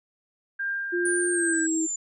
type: tone with tremolo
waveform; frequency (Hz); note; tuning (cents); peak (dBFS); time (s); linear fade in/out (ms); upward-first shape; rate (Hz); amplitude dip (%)
sine; 1597; G6; +32; -25; 0.59-1.67; 10; triangle; 2.5; 40
type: tone with pitch glide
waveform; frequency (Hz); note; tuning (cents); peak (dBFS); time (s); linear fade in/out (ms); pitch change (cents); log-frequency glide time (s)
sine; 351.3 to 320.3; F4 to E4; +10 to -50; -24; 0.92-1.87; 20; -160; 1.33-1.61
type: exponential sweep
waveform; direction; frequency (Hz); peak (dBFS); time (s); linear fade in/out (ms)
sine; down; 9397 to 7040; -27; 1.05-1.96; 5
effects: none